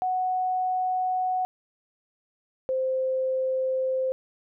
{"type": "tone pair in turn", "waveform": "sine", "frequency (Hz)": [740, 521.3], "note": ["F#5", "C5"], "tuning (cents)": [0, -6], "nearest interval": "tritone", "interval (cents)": 606, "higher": "first", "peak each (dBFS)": [-23, -23], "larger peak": "neither", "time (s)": [[0.02, 1.45], [2.69, 4.12]], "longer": "neither", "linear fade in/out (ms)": 0, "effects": []}